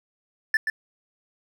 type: tone with echo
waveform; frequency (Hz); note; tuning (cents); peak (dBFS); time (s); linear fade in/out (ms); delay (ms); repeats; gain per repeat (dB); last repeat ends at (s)
triangle; 1758; A6; -2; -15; 0.54-0.57; 2; 130; 1; -6; 0.7
effects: none